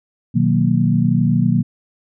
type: chord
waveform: sine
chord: B major seventh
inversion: none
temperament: equal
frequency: 123.47 / 155.56 / 185 / 233.1 Hz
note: B2 / D#3 / F#3 / A#3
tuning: 0 / 0 / 0 / 0 cents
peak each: -18 dBFS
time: 0.34-1.63 s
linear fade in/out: 20 ms
effects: none